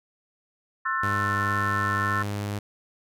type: chord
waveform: sine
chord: F# half-diminished seventh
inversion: second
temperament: just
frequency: 1065.6 / 1332 / 1480 / 1776 Hz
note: C6 / E6 / F#6 / A6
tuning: +31 / +18 / 0 / +16 cents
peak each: -29 / -28 / -33 / -29 dBFS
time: 0.85-2.23 s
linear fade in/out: 10 ms
type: tone with pitch glide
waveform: sawtooth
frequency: 101.6 to 102.42 Hz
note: G#2 to G#2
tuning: -38 to -24 cents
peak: -24 dBFS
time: 1.03-2.59 s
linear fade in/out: 5 ms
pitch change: +14 cents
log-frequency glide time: 1.97-2.45 s
effects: none